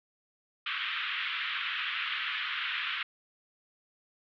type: band-pass noise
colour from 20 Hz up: white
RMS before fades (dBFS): -34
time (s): 0.66-3.03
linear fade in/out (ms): 5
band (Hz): 1200 to 3400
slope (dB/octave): 48
effects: none